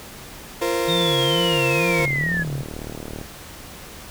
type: chord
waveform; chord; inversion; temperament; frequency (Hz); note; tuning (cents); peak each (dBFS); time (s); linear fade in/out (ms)
35% pulse; F suspended fourth; none; equal with one note detuned; 343.6 / 466.2 / 523.3; F4 / Bb4 / C5; -28 / 0 / 0; -23; 0.61-2.06; 10
type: tone with vibrato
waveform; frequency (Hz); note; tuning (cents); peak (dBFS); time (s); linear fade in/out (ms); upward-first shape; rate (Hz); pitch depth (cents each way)
sine; 154.7; D#3; -10; -24; 0.87-2.63; 20; sine; 2.2; 210
type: linear sweep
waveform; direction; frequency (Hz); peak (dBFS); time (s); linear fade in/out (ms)
sine; down; 3695 to 1661.2; -21; 0.88-2.44; 20
type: click train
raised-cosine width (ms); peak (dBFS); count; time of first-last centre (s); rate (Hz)
2; -19; 47; 2-3.214; 37.9
effects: pink hiss -39 dBFS RMS until 4.1 s